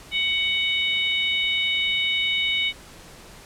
harmonic tone, 745 Hz, F#5, 12 cents sharp, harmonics 3 / 4 / 5, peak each -24 / -25 / -26 dBFS, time 0.11-2.73 s, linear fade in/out 50 ms, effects pink hiss -45 dBFS RMS until 3.45 s + low-pass 11000 Hz 12 dB/octave

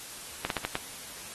slowing click train, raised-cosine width 0.3 ms, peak -13 dBFS, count 5, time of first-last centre 0.45-0.754 s, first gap 52 ms, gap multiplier 1.26, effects white hiss -43 dBFS RMS until 1.34 s + AAC 32 kbps

